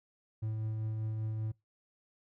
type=tone with tremolo; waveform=triangle; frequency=109.4 Hz; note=A2; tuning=9 cents flat; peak=-30 dBFS; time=0.42-1.52 s; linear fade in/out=10 ms; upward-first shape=triangle; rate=5.1 Hz; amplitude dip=25%; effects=noise-tail reverb RT60 0.2 s tail -24 dB re dry